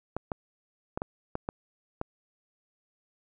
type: clicks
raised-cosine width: 1 ms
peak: -17 dBFS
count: 7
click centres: 0.166 / 0.318 / 0.975 / 1.019 / 1.354 / 1.489 / 2.014 s
effects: none